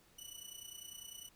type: tone with amplitude modulation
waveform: 15% pulse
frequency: 2960 Hz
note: F#7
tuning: in tune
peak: -38 dBFS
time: 0.18-1.29 s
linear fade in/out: 10 ms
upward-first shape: sine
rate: 30 Hz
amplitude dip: 75%
effects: pink hiss -67 dBFS RMS until 1.35 s